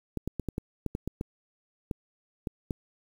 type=clicks; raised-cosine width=3 ms; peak=-18 dBFS; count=12; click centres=0.173 / 0.276 / 0.397 / 0.487 / 0.581 / 0.863 / 0.951 / 1.076 / 1.211 / 1.912 / 2.472 / 2.708 s; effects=8-bit